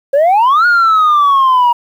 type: exponential two-way sweep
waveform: sine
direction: up then down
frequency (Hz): 536 to 1450 to 945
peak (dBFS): -4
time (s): 0.13-1.73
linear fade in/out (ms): 10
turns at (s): 0.66
effects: tanh soft clip ceiling -5 dBFS + 7-bit